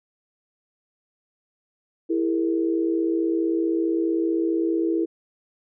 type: tone cluster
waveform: sine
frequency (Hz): 330.9 / 406.3 / 461.7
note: E4 / G#4 / A#4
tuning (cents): +7 / -38 / -17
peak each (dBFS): -21 / -28 / -29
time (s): 2.09-5.06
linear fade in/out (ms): 20
effects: none